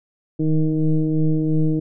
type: tone with frequency modulation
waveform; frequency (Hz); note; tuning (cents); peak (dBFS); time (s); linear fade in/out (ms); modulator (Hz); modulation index
sine; 155.56; D#3; 0; -15; 0.39-1.8; 10; 157; 1.3
effects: none